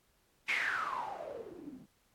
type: noise with low-pass filter sweep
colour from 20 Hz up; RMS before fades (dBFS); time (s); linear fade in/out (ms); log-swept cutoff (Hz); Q
blue; -38; 0.48-1.86; 10; 2400 to 210; 9.4
effects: pink hiss -72 dBFS RMS until 2.14 s + AAC 64 kbps